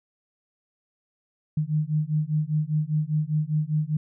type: beating tone pair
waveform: sine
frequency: 150.6 / 155.6 Hz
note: D3 / D#3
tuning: +44 / 0 cents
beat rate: 5 Hz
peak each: -25 dBFS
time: 1.57-3.97 s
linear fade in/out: 5 ms
effects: none